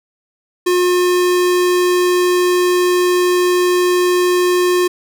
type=tone; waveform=square; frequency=358.7 Hz; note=F4; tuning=46 cents sharp; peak=-12 dBFS; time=0.66-4.88 s; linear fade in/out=10 ms; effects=none